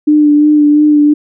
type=tone with vibrato; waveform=sine; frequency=297.7 Hz; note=D4; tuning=24 cents sharp; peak=-4 dBFS; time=0.07-1.14 s; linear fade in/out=10 ms; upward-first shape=sine; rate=2.9 Hz; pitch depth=22 cents each way; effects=none